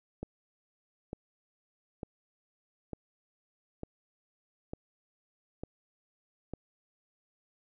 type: click train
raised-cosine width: 2 ms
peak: -24 dBFS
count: 8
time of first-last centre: 0.23-6.536 s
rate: 1.11 Hz
effects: none